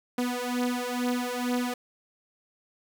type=beating tone pair; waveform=sawtooth; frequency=245.5 / 247.7 Hz; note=B3 / B3; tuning=-10 / +5 cents; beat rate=2.2 Hz; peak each=-26 / -26 dBFS; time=0.18-1.74 s; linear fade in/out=5 ms; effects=10-bit